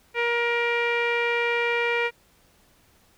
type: tone with low-pass filter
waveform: sawtooth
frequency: 472.6 Hz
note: A#4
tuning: 24 cents sharp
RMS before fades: -24 dBFS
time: 0.14-2.11 s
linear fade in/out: 50 ms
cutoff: 2300 Hz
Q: 4.7
effects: pink hiss -60 dBFS RMS until 3.17 s